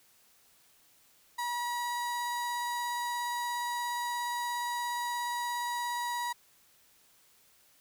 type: tone with vibrato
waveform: 35% pulse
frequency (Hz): 963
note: B5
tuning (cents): -44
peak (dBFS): -30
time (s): 1.38-6.33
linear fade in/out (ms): 10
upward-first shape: triangle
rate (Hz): 17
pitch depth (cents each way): 10
effects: white hiss -64 dBFS RMS until 7.8 s